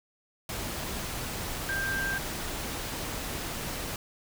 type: tone in noise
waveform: sine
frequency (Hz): 1582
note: G6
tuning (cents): +15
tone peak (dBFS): -29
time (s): 1.69-2.18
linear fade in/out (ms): 2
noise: pink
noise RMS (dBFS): -35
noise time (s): 0.49-3.96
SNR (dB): +3
effects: none